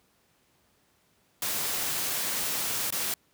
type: noise with dropouts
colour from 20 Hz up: white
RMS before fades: -30 dBFS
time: 1.42-3.14 s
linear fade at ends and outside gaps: 2 ms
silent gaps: 2.905-2.924 s
effects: pink hiss -67 dBFS RMS until 3.33 s + high-pass 80 Hz 12 dB/octave